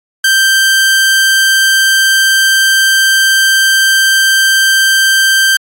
sawtooth tone, 1568 Hz, G6, in tune, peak -3 dBFS, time 0.24-5.57 s, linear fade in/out 5 ms, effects AAC 64 kbps

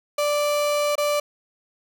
35% pulse tone with dropouts, 587 Hz, D5, 1 cent flat, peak -18 dBFS, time 0.18-1.2 s, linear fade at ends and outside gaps 5 ms, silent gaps 0.955-0.979 s, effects none

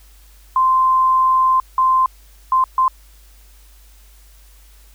sine tone bursts at uneven times, 1041 Hz, C6, 9 cents flat, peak -11 dBFS, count 4, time 0.56-1.6 / 1.78-2.06 / 2.52-2.64 / 2.78-2.88 s, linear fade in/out 2 ms, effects added 50 Hz sine -44 dBFS peak until 4.94 s + white hiss -52 dBFS RMS until 4.94 s

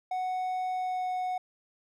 triangle tone with pitch glide, 740 to 735.7 Hz, F#5 to F#5, 0 to -10 cents, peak -27 dBFS, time 0.11-1.38 s, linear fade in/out 5 ms, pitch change -10 cents, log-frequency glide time 0.72-1.09 s, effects none

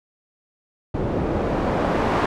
white noise with low-pass filter sweep, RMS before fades -22 dBFS, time 0.94-2.26 s, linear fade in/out 5 ms, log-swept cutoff 390 to 950 Hz, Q 0.77, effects none

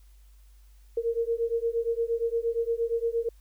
sine beating tone pair, 459.1 / 467.7 Hz, A#4 / A#4, -26 / +6 cents, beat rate 8.6 Hz, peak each -28 dBFS, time 0.97-3.29 s, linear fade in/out 5 ms, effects added 50 Hz sine -51 dBFS peak until 3.4 s + white hiss -67 dBFS RMS until 3.4 s

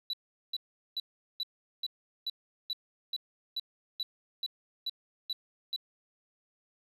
sine tone bursts, 3951 Hz, B7, in tune, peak -29 dBFS, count 14, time 0.1-5.762 s, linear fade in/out 2 ms, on 33 ms, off 400 ms, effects tanh soft clip ceiling -29 dBFS

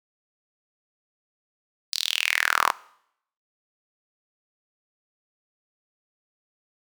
sawtooth tone with high-pass filter sweep, 40.31 Hz, E1, 38 cents flat, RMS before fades -24 dBFS, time 1.92-2.71 s, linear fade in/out 10 ms, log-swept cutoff 4700 to 1000 Hz, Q 4.8, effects noise-tail reverb RT60 0.7 s tail -20 dB re dry

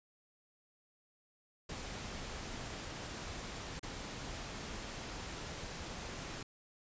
pink noise with dropouts, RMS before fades -44 dBFS, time 1.69-6.43 s, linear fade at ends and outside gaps 5 ms, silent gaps 3.795-3.829 s, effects resampled to 16000 Hz

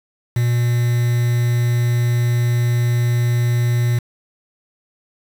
triangle tone with quantisation, 120 Hz, B2, 49 cents flat, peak -12 dBFS, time 0.36-3.99 s, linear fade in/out 5 ms, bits 5, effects none

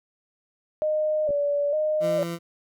sine tone with vibrato, 595 Hz, D5, 22 cents sharp, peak -21 dBFS, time 0.82-2.23 s, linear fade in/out 0 ms, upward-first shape square, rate 1.1 Hz, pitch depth 56 cents each way
clicks, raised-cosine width 2 ms, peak -26 / -26 dBFS, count 2, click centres 1.292 / 1.306 s
20% pulse tone, 169.3 Hz, E3, 46 cents sharp, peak -24 dBFS, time 2-2.39 s, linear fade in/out 50 ms
effects none

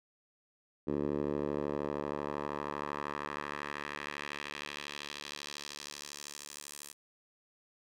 10% pulse tone with band-pass filter sweep, 72.8 Hz, D2, 15 cents flat, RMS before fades -39 dBFS, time 0.87-6.93 s, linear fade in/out 10 ms, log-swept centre 350 to 9400 Hz, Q 1.3, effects none

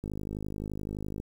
click train, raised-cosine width 3 ms, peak -23 dBFS, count 61, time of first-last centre 0.04-1.201 s, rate 51.7 Hz, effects 9-bit

